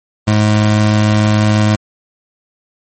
25% pulse tone, 106.3 Hz, G#2, 41 cents sharp, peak -5 dBFS, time 0.27-1.76 s, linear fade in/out 10 ms, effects MP3 32 kbps

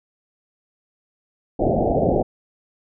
white low-pass noise, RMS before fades -19 dBFS, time 1.59-2.23 s, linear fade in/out 10 ms, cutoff 760 Hz, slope 96 dB/octave, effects none

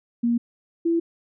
sine tone pair in turn, 236.1 / 334.8 Hz, A#3 / E4, +22 / +27 cents, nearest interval tritone, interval 605 cents, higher second, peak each -18 dBFS, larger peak neither, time 0.23-0.38 / 0.85-1 s, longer neither, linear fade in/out 10 ms, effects none

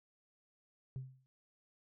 sine tone with exponential decay, 130.81 Hz, C3, in tune, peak -35 dBFS, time 0.96-1.26 s, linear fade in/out 0 ms, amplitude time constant 65 ms, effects tanh soft clip ceiling -37 dBFS

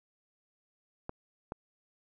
clicks, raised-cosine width 1 ms, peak -23 dBFS, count 2, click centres 1.094 / 1.521 s, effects none

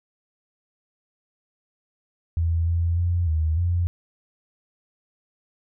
sine tone with pitch steps, 83.2 / 84.7 / 87.1 / 79 / 87.3 Hz, E2 / E2 / F2 / D#2 / F2, +17 / +48 / -4 / +27 / 0 cents, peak -19 dBFS, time 2.37-3.87 s, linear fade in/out 0 ms, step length 300 ms, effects none

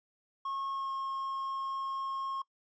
triangle tone with pitch glide, 1089 to 1079.6 Hz, C#6 to C#6, -31 to -46 cents, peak -32 dBFS, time 0.45-2.42 s, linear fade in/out 5 ms, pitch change -15 cents, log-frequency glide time 0.71-0.92 s, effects noise-tail reverb RT60 0.1 s tail -21 dB re dry + resampled to 16000 Hz

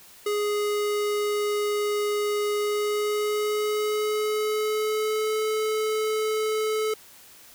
square tone with pitch glide, 415.3 to 433.2 Hz, G#4 to A4, 0 to -27 cents, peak -24 dBFS, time 0.26-6.94 s, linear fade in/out 5 ms, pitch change +73 cents, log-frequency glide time 2.53-5.38 s, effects white hiss -50 dBFS RMS until 7.54 s

